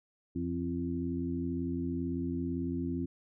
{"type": "harmonic tone with a mistuned harmonic", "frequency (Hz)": 85.2, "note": "F2", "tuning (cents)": -42, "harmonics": [1, 2, 3, 4], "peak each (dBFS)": [-39, -38, -34, -39], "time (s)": [0.35, 3.06], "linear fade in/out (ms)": 10, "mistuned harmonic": 3, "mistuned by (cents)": 48, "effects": []}